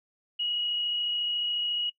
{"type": "tone with frequency modulation", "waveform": "sine", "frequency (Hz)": 2900, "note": "F#7", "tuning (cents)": -35, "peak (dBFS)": -27, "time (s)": [0.39, 1.9], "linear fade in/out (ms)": 10, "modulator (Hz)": 34.1, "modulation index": 0.69, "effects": ["noise-tail reverb RT60 0.1 s tail -19 dB re dry"]}